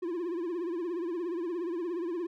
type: tone with vibrato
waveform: triangle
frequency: 345.1 Hz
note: F4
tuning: 21 cents flat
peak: -29 dBFS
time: 0.02-2.27 s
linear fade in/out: 10 ms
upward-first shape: triangle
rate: 17 Hz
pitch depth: 130 cents each way
effects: none